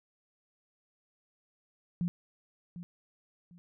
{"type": "tone with echo", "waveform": "sine", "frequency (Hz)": 174.61, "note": "F3", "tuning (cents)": 0, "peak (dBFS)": -28, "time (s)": [2.01, 2.08], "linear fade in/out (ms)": 0, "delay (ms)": 750, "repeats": 2, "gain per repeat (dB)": -12, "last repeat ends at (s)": 3.58, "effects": []}